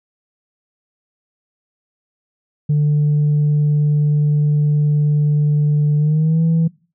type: tone with pitch glide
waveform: sine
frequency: 148.4 to 163.71 Hz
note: D3 to E3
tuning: +18 to -12 cents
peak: -10 dBFS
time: 2.69-6.68 s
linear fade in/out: 10 ms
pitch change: +170 cents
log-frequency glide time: 5.97-6.42 s
effects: noise-tail reverb RT60 0.4 s tail -24 dB re dry + tanh soft clip ceiling -10 dBFS